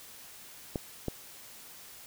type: clicks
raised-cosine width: 2 ms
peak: -18 dBFS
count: 2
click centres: 0.758 / 1.083 s
effects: white hiss -50 dBFS RMS until 2.06 s